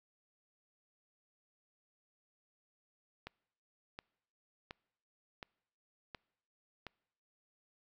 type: click train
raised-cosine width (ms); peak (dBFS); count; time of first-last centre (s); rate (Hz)
0.3; -28; 6; 3.27-6.867; 1.39
effects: noise-tail reverb RT60 0.9 s tail -26 dB re dry